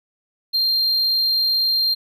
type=tone; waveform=triangle; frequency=4186 Hz; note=C8; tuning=in tune; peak=-15 dBFS; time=0.53-1.95 s; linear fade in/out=20 ms; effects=none